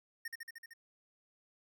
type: tone with echo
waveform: square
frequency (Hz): 1837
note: A#6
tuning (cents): -26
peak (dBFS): -39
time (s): 0.25-0.28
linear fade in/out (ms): 5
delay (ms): 76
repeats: 6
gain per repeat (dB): -2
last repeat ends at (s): 0.736
effects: none